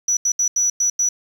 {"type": "tone bursts at uneven times", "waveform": "sine", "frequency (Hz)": 5900, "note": "F#8", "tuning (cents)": -6, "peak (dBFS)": -14, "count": 6, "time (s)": [[0.08, 0.17], [0.25, 0.32], [0.39, 0.48], [0.56, 0.7], [0.8, 0.9], [0.99, 1.09]], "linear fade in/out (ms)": 5, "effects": ["tanh soft clip ceiling -11 dBFS", "7-bit"]}